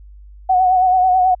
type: tone with vibrato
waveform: sine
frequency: 740 Hz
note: F#5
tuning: in tune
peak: -10 dBFS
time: 0.49-1.35 s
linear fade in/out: 10 ms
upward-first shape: sine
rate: 9.2 Hz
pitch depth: 39 cents each way
effects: added 50 Hz sine -37 dBFS peak until 1.4 s